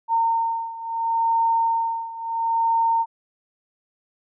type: beating tone pair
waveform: sine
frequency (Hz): 914 / 914.73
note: A#5 / A#5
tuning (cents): -34 / -33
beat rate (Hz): 0.73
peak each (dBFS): -21 / -24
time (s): 0.08-3.06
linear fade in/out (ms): 50
effects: none